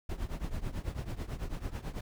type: noise with tremolo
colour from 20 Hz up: brown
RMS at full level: -33 dBFS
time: 0.09-2.01 s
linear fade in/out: 5 ms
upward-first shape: triangle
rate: 9.1 Hz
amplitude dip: 90%
effects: none